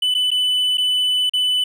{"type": "tone with dropouts", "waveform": "triangle", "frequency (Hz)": 2995, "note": "F#7", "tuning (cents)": 20, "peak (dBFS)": -14, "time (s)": [0.02, 1.64], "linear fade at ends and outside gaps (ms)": 5, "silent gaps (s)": [[0.142, 0.148], [0.306, 0.314], [0.773, 0.78], [1.296, 1.335]], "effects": []}